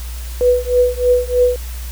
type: tone with tremolo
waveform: sine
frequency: 493.9 Hz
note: B4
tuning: in tune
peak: -7 dBFS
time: 0.41-1.56 s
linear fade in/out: 0 ms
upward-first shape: triangle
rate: 3.2 Hz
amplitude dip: 100%
effects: added 60 Hz sine -24 dBFS peak until 1.91 s + white hiss -36 dBFS RMS until 1.91 s